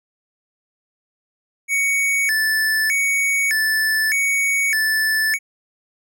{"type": "tone with vibrato", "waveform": "square", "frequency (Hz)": 1979, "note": "B6", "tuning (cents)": 3, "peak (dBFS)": -17, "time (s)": [1.68, 5.39], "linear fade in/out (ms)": 50, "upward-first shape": "square", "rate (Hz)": 0.82, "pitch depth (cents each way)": 210, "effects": []}